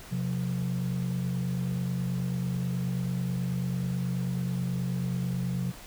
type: tone pair together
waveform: sine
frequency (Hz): 129.44 / 178.7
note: C3 / F3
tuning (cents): -18 / +40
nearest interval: tritone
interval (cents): 558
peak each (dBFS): -28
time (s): 0.11-5.72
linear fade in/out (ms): 20
effects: tanh soft clip ceiling -24 dBFS + pink hiss -47 dBFS RMS until 5.86 s